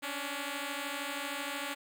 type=beating tone pair; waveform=5% pulse; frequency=277.2 / 290.2 Hz; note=C#4 / D4; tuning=0 / -21 cents; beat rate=13 Hz; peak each=-27 dBFS; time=0.02-1.75 s; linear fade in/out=20 ms; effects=none

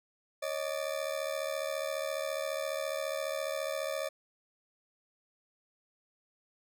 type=ring-modulated tone; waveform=40% pulse; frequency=589 Hz; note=D5; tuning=5 cents sharp; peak=-29 dBFS; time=0.42-4.09 s; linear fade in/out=10 ms; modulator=37.3 Hz; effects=none

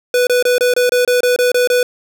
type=tone bursts; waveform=square; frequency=493.9 Hz; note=B4; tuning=in tune; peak=-11 dBFS; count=11; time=0.14-1.83 s; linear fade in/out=2 ms; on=130 ms; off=26 ms; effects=none

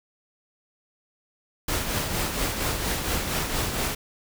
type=noise with tremolo; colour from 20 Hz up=pink; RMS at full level=-25 dBFS; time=1.68-3.95 s; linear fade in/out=5 ms; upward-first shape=triangle; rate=4.3 Hz; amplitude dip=50%; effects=none

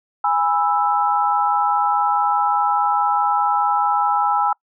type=chord; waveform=sine; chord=E major; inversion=first; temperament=just; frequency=824.1 / 988.9 / 1318.5 Hz; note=G#5 / B5 / E6; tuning=-14 / +2 / 0 cents; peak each=-18 / -22 / -20 dBFS; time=0.24-4.53 s; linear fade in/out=5 ms; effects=noise-tail reverb RT60 0.1 s tail -26 dB re dry

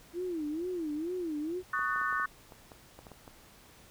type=tone with vibrato; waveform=sine; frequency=329.6 Hz; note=E4; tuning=in tune; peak=-32 dBFS; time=0.13-1.63 s; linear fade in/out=50 ms; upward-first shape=sine; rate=2.2 Hz; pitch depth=190 cents each way
type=chord; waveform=sine; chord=D# half-diminished seventh; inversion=third; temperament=just; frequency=1120.1 / 1244.5 / 1493.4 / 1792.1 Hz; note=C#6 / D#6 / F#6 / A6; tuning=+18 / 0 / +16 / +31 cents; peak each=-34 / -35 / -33 / -36 dBFS; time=1.73-2.26 s; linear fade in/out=5 ms
type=clicks; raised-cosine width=1 ms; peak=-34 dBFS; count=11; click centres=1.792 / 1.961 / 2.015 / 2.127 / 2.198 / 2.522 / 2.718 / 2.99 / 3.068 / 3.117 / 3.278 s
effects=pink hiss -57 dBFS RMS until 3.9 s

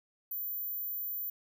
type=tone; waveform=sine; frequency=14270 Hz; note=A9; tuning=23 cents sharp; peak=-34 dBFS; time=0.31-1.3 s; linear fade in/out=5 ms; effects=none

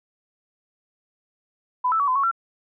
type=tone with pitch steps; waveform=sine; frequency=1000 / 1318 / 1134 / 1020 / 1109 / 1355 Hz; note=B5 / E6 / C#6 / C6 / C#6 / E6; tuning=+21 / -1 / +39 / -44 / 0 / +47 cents; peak=-18 dBFS; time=1.84-2.314 s; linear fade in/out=10 ms; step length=79 ms; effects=none

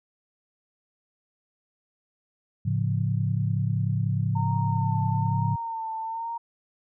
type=chord; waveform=sine; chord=A augmented; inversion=none; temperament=equal with one note detuned; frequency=108.3 / 138.59 / 174.61 Hz; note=A2 / C#3 / E#3; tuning=-27 / 0 / 0 cents; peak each=-25 / -27 / -30 dBFS; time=2.65-5.56 s; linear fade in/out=10 ms
type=tone with vibrato; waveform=sine; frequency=910 Hz; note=A#5; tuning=42 cents flat; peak=-29 dBFS; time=4.35-6.38 s; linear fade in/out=10 ms; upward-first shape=sine; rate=1.1 Hz; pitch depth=40 cents each way
effects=none

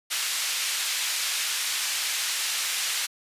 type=band-pass noise; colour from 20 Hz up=pink; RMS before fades=-28 dBFS; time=0.1-3.07 s; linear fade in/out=20 ms; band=2300 to 11000 Hz; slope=12 dB/octave; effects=resampled to 32000 Hz

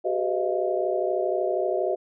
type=tone cluster; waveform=sine; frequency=375.3 / 408 / 502 / 622 / 686 Hz; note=F#4 / G#4 / B4 / D#5 / F5; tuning=+25 / -31 / +28 / -1 / -31 cents; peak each=-27 / -33 / -30 / -27 / -30 dBFS; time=0.04-1.96 s; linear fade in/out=20 ms; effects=none

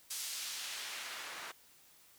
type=noise with band-pass filter sweep; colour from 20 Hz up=white; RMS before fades=-43 dBFS; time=0.1-1.52 s; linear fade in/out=10 ms; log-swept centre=6500 to 1100 Hz; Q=0.76; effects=white hiss -63 dBFS RMS until 2.18 s

